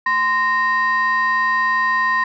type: tone pair together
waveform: sine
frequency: 1036 / 1852.9 Hz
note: C6 / A#6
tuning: -17 / -11 cents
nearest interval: minor seventh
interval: 1006 cents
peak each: -16 dBFS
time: 0.06-2.24 s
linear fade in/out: 5 ms
effects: tanh soft clip ceiling -11 dBFS